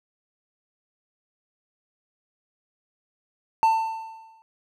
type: tone with exponential decay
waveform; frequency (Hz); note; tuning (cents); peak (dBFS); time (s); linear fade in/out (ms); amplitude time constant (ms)
triangle; 893; A5; +25; -12; 3.63-4.42; 0; 170
effects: none